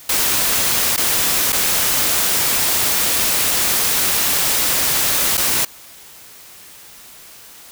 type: noise with dropouts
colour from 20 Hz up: white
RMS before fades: -17 dBFS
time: 0.09-5.65 s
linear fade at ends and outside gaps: 5 ms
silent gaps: 0.964-0.976 / 1.523-1.527 / 5.372-5.376 s
effects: white hiss -41 dBFS RMS until 7.71 s